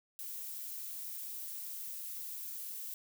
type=noise; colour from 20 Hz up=violet; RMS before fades=-43 dBFS; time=0.19-2.94 s; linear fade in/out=0 ms; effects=none